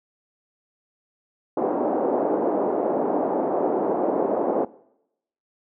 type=band-pass noise; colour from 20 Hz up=pink; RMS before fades=-23 dBFS; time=1.57-4.65 s; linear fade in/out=5 ms; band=290 to 770 Hz; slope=24 dB/octave; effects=noise-tail reverb RT60 0.8 s tail -21 dB re dry